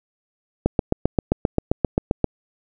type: click train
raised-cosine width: 2 ms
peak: -3 dBFS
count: 13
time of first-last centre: 0.66-2.243 s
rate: 7.58 Hz
effects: none